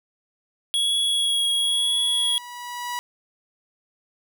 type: tone with vibrato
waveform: square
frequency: 3334 Hz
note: G#7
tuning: 6 cents sharp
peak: -20 dBFS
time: 0.74-2.38 s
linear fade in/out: 0 ms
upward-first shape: triangle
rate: 1 Hz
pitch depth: 16 cents each way
type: tone with exponential growth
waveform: sawtooth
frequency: 973 Hz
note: B5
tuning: 26 cents flat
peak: -22 dBFS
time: 1.05-2.99 s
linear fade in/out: 0 ms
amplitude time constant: 420 ms
effects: none